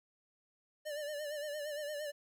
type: tone with vibrato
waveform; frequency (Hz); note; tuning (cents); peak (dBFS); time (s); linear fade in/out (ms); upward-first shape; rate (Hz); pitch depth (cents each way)
square; 593; D5; +17; -39; 0.85-2.12; 20; sine; 8.7; 60
effects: 12-bit